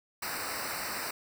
pink noise with comb filter, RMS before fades -36 dBFS, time 0.22-1.11 s, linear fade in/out 5 ms, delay 0.3 ms, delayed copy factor -0.95, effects none

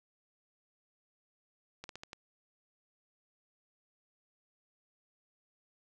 slowing click train, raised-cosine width 0.2 ms, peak -27 dBFS, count 5, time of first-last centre 1.84-2.131 s, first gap 52 ms, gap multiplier 1.23, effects none

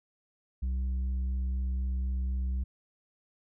triangle tone with tanh clipping, 64 Hz, C2, 38 cents flat, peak -29 dBFS, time 0.62-2.64 s, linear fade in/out 10 ms, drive 9 dB, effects none

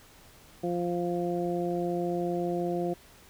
harmonic tone, 174.61 Hz, F3, in tune, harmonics 1 / 2 / 3 / 4, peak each -33 / -30 / -35 / -35 dBFS, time 0.63-2.94 s, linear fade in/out 10 ms, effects pink hiss -55 dBFS RMS until 3.29 s

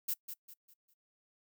violet noise with echo, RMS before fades -34 dBFS, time 0.08-0.14 s, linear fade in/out 10 ms, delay 200 ms, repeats 4, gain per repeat -9 dB, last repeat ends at 0.94 s, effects noise-tail reverb RT60 0.1 s tail -23 dB re dry

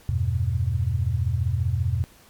sine chord, E minor, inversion none, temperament equal with one note detuned, 82.88 / 98 / 123.47 Hz, E2 / G2 / B2, +10 / 0 / 0 cents, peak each -25 dBFS, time 0.09-2.04 s, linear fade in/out 0 ms, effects pink hiss -53 dBFS RMS until 2.29 s + MP3 96 kbps

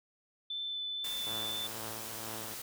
sine tone with vibrato, 3520 Hz, A7, in tune, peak -35 dBFS, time 0.5-1.67 s, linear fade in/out 5 ms, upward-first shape sine, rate 2.1 Hz, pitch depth 8 cents each way
white noise, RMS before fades -43 dBFS, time 1.04-2.62 s, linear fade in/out 5 ms
5% pulse tone with tremolo, 111.2 Hz, A2, 19 cents sharp, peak -30 dBFS, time 1.26-2.55 s, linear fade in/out 10 ms, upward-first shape triangle, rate 2.1 Hz, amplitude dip 55%
effects none

